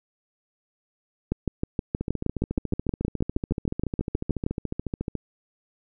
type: two click trains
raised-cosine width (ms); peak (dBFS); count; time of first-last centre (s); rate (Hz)
3; -15 / -11; 45 / 21; 2.01-5.153 / 1.32-4.465; 14 / 6.36
effects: none